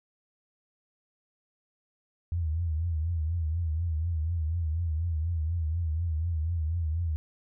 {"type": "tone with vibrato", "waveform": "sine", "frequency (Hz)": 81.7, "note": "E2", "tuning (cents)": -15, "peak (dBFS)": -26, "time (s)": [2.32, 7.16], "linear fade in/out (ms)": 0, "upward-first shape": "triangle", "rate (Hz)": 4.1, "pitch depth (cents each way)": 130, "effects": []}